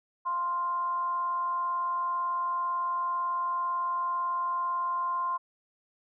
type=tone with frequency modulation; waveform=sine; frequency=1047 Hz; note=C6; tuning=1 cent sharp; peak=-27 dBFS; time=0.25-5.38 s; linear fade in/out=20 ms; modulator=352 Hz; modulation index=0.24; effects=none